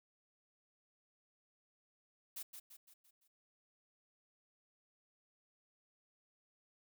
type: noise with echo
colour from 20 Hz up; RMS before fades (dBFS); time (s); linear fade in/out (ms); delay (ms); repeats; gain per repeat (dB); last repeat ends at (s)
blue; -45; 2.36-2.43; 10; 170; 5; -6; 3.28
effects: none